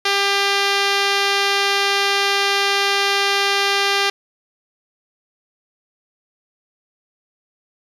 5% pulse tone, 398.3 Hz, G4, 28 cents sharp, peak -4 dBFS, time 0.05-4.1 s, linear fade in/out 5 ms, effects low-pass 7000 Hz 12 dB/octave + 7-bit

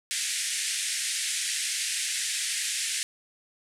white band-pass noise, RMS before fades -30 dBFS, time 0.11-3.03 s, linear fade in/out 0 ms, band 1700 to 10000 Hz, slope 48 dB/octave, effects none

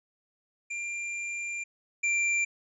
square tone pair in turn, 2383 / 2364 Hz, D7 / D7, +25 / +11 cents, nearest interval unison, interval 14 cents, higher first, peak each -33 / -25 dBFS, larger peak second, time 0.7-1.64 / 2.03-2.45 s, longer first, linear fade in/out 10 ms, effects resampled to 22050 Hz

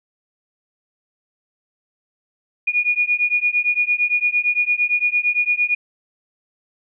sine beating tone pair, 2442 / 2450.8 Hz, D#7 / D#7, -33 / -27 cents, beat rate 8.8 Hz, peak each -19 dBFS, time 2.67-5.75 s, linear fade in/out 10 ms, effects none

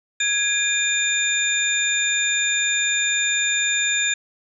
sine tone cluster, 1660 / 2422 / 3624 / 7080 Hz, G#6 / D#7 / A#7 / A8, -1 / -47 / -50 / +10 cents, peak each -24 dBFS, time 0.2-4.14 s, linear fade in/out 5 ms, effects none

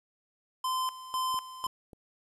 square tone with tremolo, 1031 Hz, C6, 26 cents flat, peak -29 dBFS, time 0.64-1.67 s, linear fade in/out 5 ms, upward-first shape square, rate 2 Hz, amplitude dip 80%
clicks, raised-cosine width 2 ms, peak -37 / -36 / -35 dBFS, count 3, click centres 1.343 / 1.665 / 1.932 s
effects resampled to 32000 Hz + 10-bit

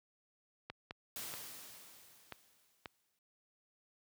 clicks, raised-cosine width 0.3 ms, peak -27 dBFS, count 5, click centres 0.7 / 0.909 / 1.339 / 2.323 / 2.858 s
white noise with exponential decay, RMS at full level -43 dBFS, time 1.16-3.19 s, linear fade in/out 2 ms, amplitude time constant 440 ms
effects high-pass 60 Hz 12 dB/octave

